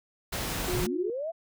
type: noise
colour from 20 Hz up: pink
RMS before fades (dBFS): -32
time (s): 0.32-0.87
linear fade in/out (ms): 10
type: tone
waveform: sine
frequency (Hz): 360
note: F#4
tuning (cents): -47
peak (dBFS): -30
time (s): 0.68-1.1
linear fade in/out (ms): 2
type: linear sweep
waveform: sine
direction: up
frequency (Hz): 63.2 to 684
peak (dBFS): -30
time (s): 0.72-1.32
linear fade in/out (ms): 20
effects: none